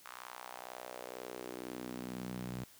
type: tone with high-pass filter sweep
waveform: sawtooth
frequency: 62.1 Hz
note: B1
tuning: 10 cents sharp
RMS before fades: -45 dBFS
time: 0.05-2.64 s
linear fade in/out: 5 ms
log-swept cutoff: 1200 to 140 Hz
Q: 2.3
effects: white hiss -60 dBFS RMS until 2.79 s